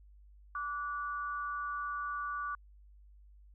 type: tone pair together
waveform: sine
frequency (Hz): 1159.4 / 1462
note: D6 / F#6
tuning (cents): -23 / -21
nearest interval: major third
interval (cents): 402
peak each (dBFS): -36 / -40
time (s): 0.55-2.55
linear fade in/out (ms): 2
effects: added 50 Hz sine -55 dBFS peak until 3.54 s